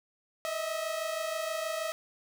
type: tone pair together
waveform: sawtooth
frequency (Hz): 622.7 / 649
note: D#5 / E5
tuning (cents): +1 / -27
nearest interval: minor second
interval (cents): 72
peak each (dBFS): -32 / -30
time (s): 0.45-1.92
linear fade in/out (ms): 0
effects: none